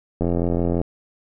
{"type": "click train", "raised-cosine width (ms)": 2, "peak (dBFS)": -9, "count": 53, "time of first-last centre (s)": [0.21, 0.815], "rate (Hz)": 86, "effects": []}